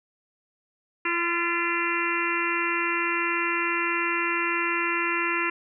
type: harmonic tone with a mistuned harmonic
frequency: 341.5 Hz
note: F4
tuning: 39 cents flat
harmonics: 1 / 3 / 4 / 5 / 6 / 7 / 8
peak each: -31 / -31 / -31 / -31 / -31 / -31 / -31 dBFS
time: 1.05-5.5 s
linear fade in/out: 5 ms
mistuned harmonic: 5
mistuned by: +34 cents
effects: none